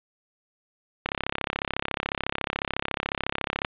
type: click train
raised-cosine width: 0.3 ms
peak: -9 dBFS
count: 89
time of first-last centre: 1.06-3.648 s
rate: 34 Hz
effects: resampled to 8000 Hz + 8-bit